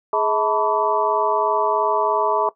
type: tone cluster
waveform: sine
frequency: 421.9 / 645 / 889 / 992 / 1144 Hz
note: G#4 / E5 / A5 / B5 / D6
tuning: +27 / -38 / +18 / +7 / -46 cents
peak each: -23 dBFS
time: 0.13-2.49 s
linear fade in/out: 2 ms
effects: noise-tail reverb RT60 0.1 s tail -17 dB re dry